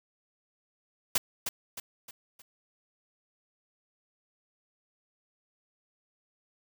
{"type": "noise with echo", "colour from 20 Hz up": "white", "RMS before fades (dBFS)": -25, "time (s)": [1.15, 1.18], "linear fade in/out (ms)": 5, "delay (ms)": 310, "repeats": 4, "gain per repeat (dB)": -7, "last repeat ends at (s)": 2.42, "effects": []}